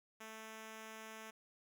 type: tone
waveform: 5% pulse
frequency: 220.1 Hz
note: A3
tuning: 1 cent sharp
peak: -38 dBFS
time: 0.2-1.31 s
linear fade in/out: 10 ms
effects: none